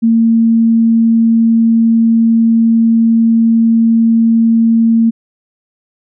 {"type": "tone", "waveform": "sine", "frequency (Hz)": 227.8, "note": "A#3", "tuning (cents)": -40, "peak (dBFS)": -6, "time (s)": [0.02, 5.11], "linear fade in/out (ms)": 20, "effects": []}